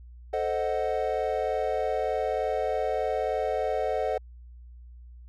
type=chord; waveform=triangle; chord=A diminished seventh; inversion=none; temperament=equal; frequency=440 / 523.3 / 622.3 / 740 Hz; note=A4 / C5 / Eb5 / Gb5; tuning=0 / 0 / 0 / 0 cents; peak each=-29 dBFS; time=0.33-4.18 s; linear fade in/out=5 ms; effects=added 60 Hz sine -44 dBFS peak until 5.28 s